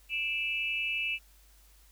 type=tone with amplitude modulation; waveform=sine; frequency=2637 Hz; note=E7; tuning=in tune; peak=-25 dBFS; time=0.09-1.19 s; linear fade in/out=50 ms; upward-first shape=sine; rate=269 Hz; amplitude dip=95%; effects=added 50 Hz sine -58 dBFS peak until 1.91 s + white hiss -63 dBFS RMS until 1.91 s